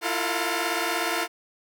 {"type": "tone cluster", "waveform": "10% pulse", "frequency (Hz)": [329.4, 349.1, 452.1, 715], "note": ["E4", "F4", "A4", "F5"], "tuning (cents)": [-1, -1, 47, 41], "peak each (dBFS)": -22, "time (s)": [0.01, 1.28], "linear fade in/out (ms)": 50, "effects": []}